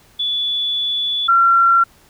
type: tone pair in turn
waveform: sine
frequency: 3443 / 1366.4 Hz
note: A7 / F6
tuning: -38 / -38 cents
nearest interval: octave + major third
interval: 1600 cents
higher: first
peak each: -17 / -9 dBFS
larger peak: second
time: 0.19-1.28 / 1.28-1.84 s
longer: first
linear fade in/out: 10 ms
effects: pink hiss -51 dBFS RMS until 2.09 s